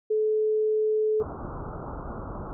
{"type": "tone", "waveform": "sine", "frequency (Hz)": 431.4, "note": "A4", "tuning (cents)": -34, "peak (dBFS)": -21, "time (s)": [0.1, 1.23], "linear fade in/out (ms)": 10}
{"type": "low-pass noise", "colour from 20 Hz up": "pink", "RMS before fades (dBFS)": -36, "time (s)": [1.2, 2.53], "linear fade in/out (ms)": 0, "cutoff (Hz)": 1400, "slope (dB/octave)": 96}
{"effects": []}